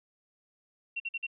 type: tone bursts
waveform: sine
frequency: 2732 Hz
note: F7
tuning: 39 cents flat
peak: -31 dBFS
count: 4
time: 0.96-1.268 s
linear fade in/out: 10 ms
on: 41 ms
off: 48 ms
effects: none